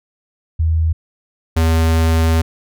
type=tone pair in turn; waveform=sine / square; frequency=80.6 / 81.35 Hz; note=E2 / E2; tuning=-38 / -22 cents; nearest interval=unison; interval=16 cents; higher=second; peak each=-12 dBFS; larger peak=neither; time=0.59-0.93 / 1.56-2.42 s; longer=second; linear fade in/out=10 ms; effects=none